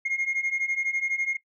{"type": "beating tone pair", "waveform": "sine", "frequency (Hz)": [2133, 2145], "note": ["C7", "C7"], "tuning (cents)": [33, 42], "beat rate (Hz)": 12, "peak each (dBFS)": [-27, -25], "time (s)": [0.05, 1.37], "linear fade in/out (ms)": 10, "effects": ["noise-tail reverb RT60 0.1 s tail -18 dB re dry", "tanh soft clip ceiling -21 dBFS"]}